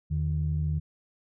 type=tone pair together; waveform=sine; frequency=81.1 / 153.1 Hz; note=E2 / D#3; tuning=-28 / -28 cents; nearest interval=major seventh; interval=1100 cents; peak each=-27 dBFS; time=0.1-0.8 s; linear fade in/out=20 ms; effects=tanh soft clip ceiling -18 dBFS